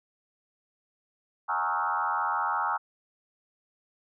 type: tone with frequency modulation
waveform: sine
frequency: 1100 Hz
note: C#6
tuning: 14 cents flat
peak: -25 dBFS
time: 1.48-2.78 s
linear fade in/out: 20 ms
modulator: 85.6 Hz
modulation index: 3.7
effects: none